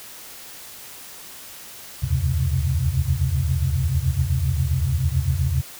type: tone cluster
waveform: sine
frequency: 73.3 / 81.5 / 90.7 / 127.5 / 134.8 Hz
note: D2 / E2 / F#2 / C3 / C#3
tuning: -3 / -19 / -34 / -44 / -48 cents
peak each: -25 dBFS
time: 2.02-5.62 s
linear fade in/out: 20 ms
effects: white hiss -40 dBFS RMS until 5.79 s